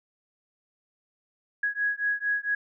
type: beating tone pair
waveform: sine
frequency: 1661.2 / 1665.6 Hz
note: G#6 / G#6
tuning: 0 / +5 cents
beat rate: 4.4 Hz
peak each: -28 / -28 dBFS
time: 1.63-2.55 s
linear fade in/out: 5 ms
effects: none